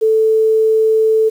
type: tone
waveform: sine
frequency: 440 Hz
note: A4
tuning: in tune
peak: -9 dBFS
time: 0.01-1.3 s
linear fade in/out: 20 ms
effects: 7-bit